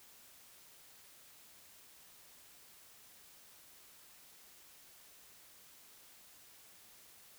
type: silence
effects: white hiss -60 dBFS RMS until 7.38 s